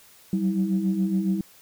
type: tone cluster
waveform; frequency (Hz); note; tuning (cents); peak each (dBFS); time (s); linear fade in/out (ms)
sine; 185.9 / 193.1 / 324.2; F#3 / G3 / E4; +8 / -26 / -29; -28 / -22 / -29; 0.33-1.41; 2
effects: tanh soft clip ceiling -12 dBFS + white hiss -53 dBFS RMS until 1.61 s